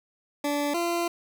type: tone pair in turn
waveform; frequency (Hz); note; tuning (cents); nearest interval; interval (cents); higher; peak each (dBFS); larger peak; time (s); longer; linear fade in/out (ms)
20% pulse; 289.8 / 342.7; D4 / F4; -23 / -33; minor third; 290; second; -20; neither; 0.44-0.74 / 0.74-1.08; second; 5
effects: none